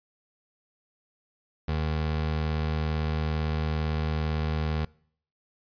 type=tone; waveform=25% pulse; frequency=77.78 Hz; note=D#2; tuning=in tune; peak=-22 dBFS; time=1.68-4.85 s; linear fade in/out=5 ms; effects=noise-tail reverb RT60 0.6 s tail -24 dB re dry + resampled to 11025 Hz